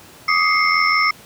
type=tone cluster; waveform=sine; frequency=1165 / 1249 / 2101 / 2187 / 5330 Hz; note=D6 / D#6 / C7 / C#7 / E8; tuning=-14 / +6 / +7 / -24 / +18 cents; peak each=-24 / -18 / -18 / -21 / -23 dBFS; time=0.28-1.11 s; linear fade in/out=5 ms; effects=pink hiss -43 dBFS RMS until 1.25 s + high-pass 100 Hz 12 dB/octave